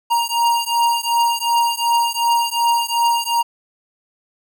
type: beating tone pair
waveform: square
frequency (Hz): 936 / 938.7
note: A#5 / A#5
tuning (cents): +7 / +12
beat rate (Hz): 2.7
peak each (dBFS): -19 / -19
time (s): 0.1-3.43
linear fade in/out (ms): 20
effects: none

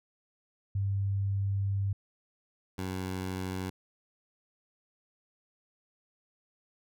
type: tone pair in turn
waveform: sine / 15% pulse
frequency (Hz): 98.8 / 93.25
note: G2 / F#2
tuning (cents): +14 / +14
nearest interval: minor second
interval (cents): 100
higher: first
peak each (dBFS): -27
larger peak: neither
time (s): 0.75-1.93 / 2.78-3.7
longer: first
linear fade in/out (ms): 5
effects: none

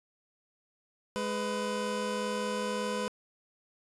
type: tone pair together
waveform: 25% pulse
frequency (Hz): 209.1 / 500.2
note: G#3 / B4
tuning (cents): +12 / +22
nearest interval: octave + minor third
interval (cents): 1510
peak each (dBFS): -31 / -29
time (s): 1.16-3.08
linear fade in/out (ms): 0
effects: resampled to 24000 Hz

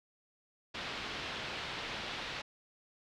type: low-pass noise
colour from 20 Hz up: white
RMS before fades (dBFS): -41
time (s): 0.74-2.42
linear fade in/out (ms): 10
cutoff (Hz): 3900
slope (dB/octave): 24
effects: none

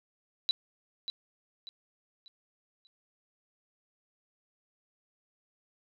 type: tone with echo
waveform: sine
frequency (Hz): 3951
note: B7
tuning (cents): 0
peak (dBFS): -24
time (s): 0.49-0.51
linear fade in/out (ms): 0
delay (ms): 590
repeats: 4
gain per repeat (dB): -9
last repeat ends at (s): 2.87
effects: none

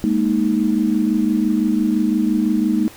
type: chord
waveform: sine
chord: Ab suspended second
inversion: none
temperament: just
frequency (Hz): 207.7 / 233.6 / 311.5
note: Ab3 / Bb3 / Eb4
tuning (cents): 0 / +4 / +2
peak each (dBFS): -19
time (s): 0.04-2.88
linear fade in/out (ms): 0
effects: pink hiss -41 dBFS RMS until 2.96 s

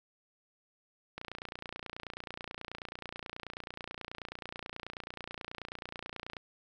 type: click train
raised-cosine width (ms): 0.3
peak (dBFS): -24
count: 153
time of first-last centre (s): 1.18-6.368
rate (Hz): 29.3
effects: none

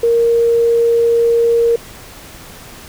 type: tone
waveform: sine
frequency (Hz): 466.2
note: A#4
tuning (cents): 0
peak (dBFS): -9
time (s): 0.03-1.76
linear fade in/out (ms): 5
effects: pink hiss -36 dBFS RMS until 2.88 s

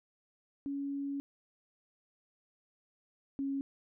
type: tone pair in turn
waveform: sine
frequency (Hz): 280 / 275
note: C#4 / C#4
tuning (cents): +18 / -14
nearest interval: unison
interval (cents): 32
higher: first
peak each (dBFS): -34 / -32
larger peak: second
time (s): 0.66-1.2 / 3.39-3.61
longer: first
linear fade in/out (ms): 0
effects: none

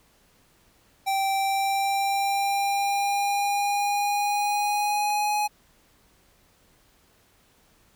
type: tone with pitch glide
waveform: square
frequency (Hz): 780 to 836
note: G5 to G#5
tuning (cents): -9 to +11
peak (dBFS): -23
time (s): 1.06-5.48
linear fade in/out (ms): 20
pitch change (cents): +120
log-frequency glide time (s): 1.34-5.36
type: clicks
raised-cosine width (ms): 0.3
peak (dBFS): -41 / -31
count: 2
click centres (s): 5.097 / 5.103
effects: pink hiss -61 dBFS RMS until 7.95 s

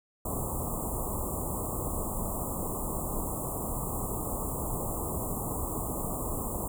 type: band-stop noise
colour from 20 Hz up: pink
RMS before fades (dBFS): -33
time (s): 0.25-6.68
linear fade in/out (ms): 5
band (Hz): 1200 to 7300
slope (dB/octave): 96
effects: none

